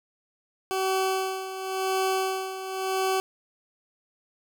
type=tone with tremolo; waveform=20% pulse; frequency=380.1 Hz; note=F#4; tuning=47 cents sharp; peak=-18 dBFS; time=0.71-3.2 s; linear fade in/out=0 ms; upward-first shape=sine; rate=0.93 Hz; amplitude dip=70%; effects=none

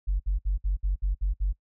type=tone bursts; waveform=sine; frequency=47.18 Hz; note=F#1; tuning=34 cents sharp; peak=-21 dBFS; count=8; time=0.07-1.53 s; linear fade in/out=20 ms; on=130 ms; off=60 ms; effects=noise-tail reverb RT60 0.1 s tail -24 dB re dry + tanh soft clip ceiling -18 dBFS

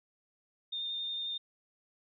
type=tone with vibrato; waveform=sine; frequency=3636 Hz; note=A#7; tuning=44 cents flat; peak=-34 dBFS; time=0.72-1.38 s; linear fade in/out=10 ms; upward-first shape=sine; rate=11 Hz; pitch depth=11 cents each way; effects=none

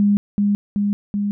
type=tone with echo; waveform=sine; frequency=203.8 Hz; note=G#3; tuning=32 cents flat; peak=-12 dBFS; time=0-0.17 s; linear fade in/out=0 ms; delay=380 ms; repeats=3; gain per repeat=-2 dB; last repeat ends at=1.31 s; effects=none

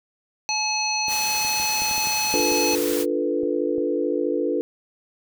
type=harmonic tone; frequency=856 Hz; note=A5; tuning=48 cents flat; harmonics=1 / 3 / 5 / 7; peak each=-27 / -27 / -27 / -27 dBFS; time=0.49-2.75 s; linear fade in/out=0 ms
type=noise; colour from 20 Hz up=white; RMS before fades=-30 dBFS; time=1.07-3.06 s; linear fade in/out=50 ms
type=clicks; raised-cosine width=2 ms; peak=-25 dBFS; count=12; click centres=1.083 / 1.449 / 1.6 / 1.82 / 1.912 / 1.98 / 2.072 / 2.402 / 2.519 / 2.737 / 3.433 / 3.782 s
type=chord; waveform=sine; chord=B half-diminished seventh; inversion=first; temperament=equal; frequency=293.7 / 349.2 / 440 / 493.9 Hz; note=D4 / F4 / A4 / B4; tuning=0 / 0 / 0 / 0 cents; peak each=-26 dBFS; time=2.34-4.61 s; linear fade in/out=0 ms
effects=none

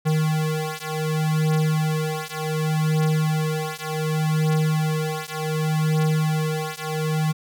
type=beating tone pair; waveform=square; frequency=155.56 / 156.23 Hz; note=D#3 / D#3; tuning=0 / +7 cents; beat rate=0.67 Hz; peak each=-24 dBFS; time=0.05-7.33 s; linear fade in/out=20 ms; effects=none

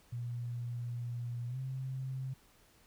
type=tone with pitch glide; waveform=sine; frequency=120 to 131.62 Hz; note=B2 to C3; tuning=-49 to +11 cents; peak=-36 dBFS; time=0.12-2.34 s; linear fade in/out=10 ms; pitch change=+160 cents; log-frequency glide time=1.48-1.58 s; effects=pink hiss -65 dBFS RMS until 2.86 s

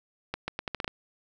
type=accelerating click train; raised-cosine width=0.3 ms; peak=-15 dBFS; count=8; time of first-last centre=0.34-0.879 s; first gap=140 ms; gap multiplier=0.79; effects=none

